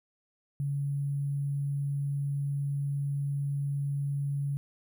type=tone with sample-and-hold; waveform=sine; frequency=141.3 Hz; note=C#3; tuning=34 cents sharp; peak=-28 dBFS; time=0.6-4.57 s; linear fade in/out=0 ms; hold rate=11025 Hz; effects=none